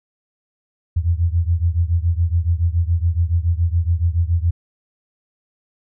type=beating tone pair; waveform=sine; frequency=82.41 / 89.51 Hz; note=E2 / F2; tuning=0 / +43 cents; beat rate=7.1 Hz; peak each=-17 / -19 dBFS; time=0.96-4.51 s; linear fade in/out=10 ms; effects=none